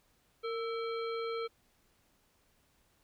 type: harmonic tone with a mistuned harmonic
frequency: 458.8 Hz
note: A#4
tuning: 28 cents flat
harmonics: 1 / 3 / 5 / 7 / 9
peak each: -35 / -41 / -47 / -50 / -51 dBFS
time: 0.43-1.48 s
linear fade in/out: 20 ms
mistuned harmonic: 3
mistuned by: -73 cents
effects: pink hiss -71 dBFS RMS until 3.03 s